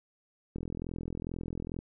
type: click train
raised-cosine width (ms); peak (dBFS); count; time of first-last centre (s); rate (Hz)
3; -24; 53; 0.56-1.789; 42.3
effects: none